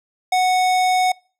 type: tone with hard clipping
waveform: sine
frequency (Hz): 738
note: F#5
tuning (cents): -5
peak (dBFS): -16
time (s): 0.32-1.12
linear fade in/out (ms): 5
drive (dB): 18
effects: noise-tail reverb RT60 0.4 s tail -26 dB re dry